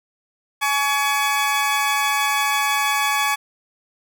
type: tone pair together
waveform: 20% pulse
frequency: 845 / 1128.7 Hz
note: G#5 / C#6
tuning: +30 / +31 cents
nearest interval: perfect fourth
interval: 501 cents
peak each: -16 dBFS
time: 0.61-3.36 s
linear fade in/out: 20 ms
effects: none